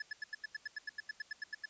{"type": "tone bursts", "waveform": "square", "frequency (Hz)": 1719, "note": "A6", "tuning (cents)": -41, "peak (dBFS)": -38, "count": 16, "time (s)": [0, 1.657], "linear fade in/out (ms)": 5, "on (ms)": 22, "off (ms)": 87, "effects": ["white hiss -63 dBFS RMS until 1.69 s", "resampled to 16000 Hz"]}